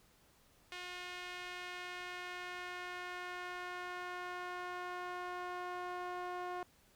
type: tone with band-pass filter sweep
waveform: sawtooth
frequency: 358.8 Hz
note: F4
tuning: 47 cents sharp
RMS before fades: -44 dBFS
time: 0.72-6.63 s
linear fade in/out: 0 ms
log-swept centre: 2700 to 870 Hz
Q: 1.2
effects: pink hiss -68 dBFS RMS until 6.95 s